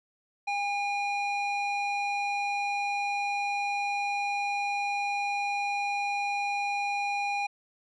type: tone with band-pass filter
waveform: square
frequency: 810 Hz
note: G#5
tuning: 43 cents flat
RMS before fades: -30 dBFS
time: 0.47-7.47 s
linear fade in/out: 10 ms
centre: 1700 Hz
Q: 7.9
effects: resampled to 22050 Hz